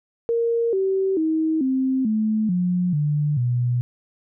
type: tone with pitch steps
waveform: sine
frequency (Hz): 464.8 / 384.1 / 317.5 / 262.4 / 216.8 / 179.2 / 148.1 / 122.4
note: A#4 / G4 / D#4 / C4 / A3 / F3 / D3 / B2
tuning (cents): -5 / -35 / +35 / +5 / -25 / +45 / +15 / -15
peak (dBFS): -18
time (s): 0.29-3.81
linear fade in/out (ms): 0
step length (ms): 440
effects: none